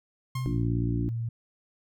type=tone with exponential decay; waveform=sawtooth; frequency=1065 Hz; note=C6; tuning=30 cents sharp; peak=-31 dBFS; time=0.35-0.68 s; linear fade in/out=5 ms; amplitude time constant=70 ms
type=tone with pitch glide; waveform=sine; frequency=128.1 to 115.45 Hz; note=C3 to A#2; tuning=-36 to -16 cents; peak=-28 dBFS; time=0.35-1.29 s; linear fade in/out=5 ms; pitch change=-180 cents; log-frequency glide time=0.46-0.61 s
type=harmonic tone; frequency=58 Hz; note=A#1; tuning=8 cents flat; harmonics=1 / 2 / 3 / 4 / 5 / 6; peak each=-33 / -37 / -34 / -37 / -32 / -38 dBFS; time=0.46-1.09 s; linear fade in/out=0 ms
effects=none